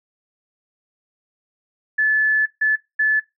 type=tone bursts at uneven times; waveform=sine; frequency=1732 Hz; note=A6; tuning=28 cents flat; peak=-14 dBFS; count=3; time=1.98-2.46 / 2.61-2.76 / 2.99-3.2 s; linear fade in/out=10 ms; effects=noise-tail reverb RT60 0.2 s tail -19 dB re dry